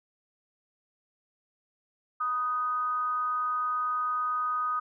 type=tone with amplitude modulation; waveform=sine; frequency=1244.5 Hz; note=D#6; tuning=in tune; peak=-24 dBFS; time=2.2-4.8 s; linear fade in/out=10 ms; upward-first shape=sine; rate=260 Hz; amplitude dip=50%; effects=none